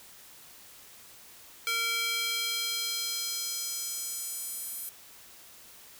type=tone with high-pass filter sweep; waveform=square; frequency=460 Hz; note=A#4; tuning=23 cents flat; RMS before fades=-33 dBFS; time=1.67-4.89 s; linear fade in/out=0 ms; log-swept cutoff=2000 to 11000 Hz; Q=1.4; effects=white hiss -52 dBFS RMS until 5.99 s